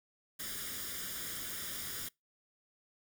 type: noise with comb filter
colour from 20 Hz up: white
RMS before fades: -41 dBFS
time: 0.39-2.09 s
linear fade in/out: 10 ms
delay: 0.58 ms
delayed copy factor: +0.7
effects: noise-tail reverb RT60 0.2 s tail -25 dB re dry